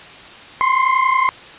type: tone pair together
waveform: 35% pulse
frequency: 1033 / 1063.9 Hz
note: C6 / C6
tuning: -22 / +29 cents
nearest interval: minor second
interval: 51 cents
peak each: -14 dBFS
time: 0.61-1.29 s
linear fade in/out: 0 ms
effects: white hiss -38 dBFS RMS until 1.58 s + resampled to 8000 Hz